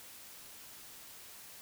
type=silence; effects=white hiss -52 dBFS RMS until 1.61 s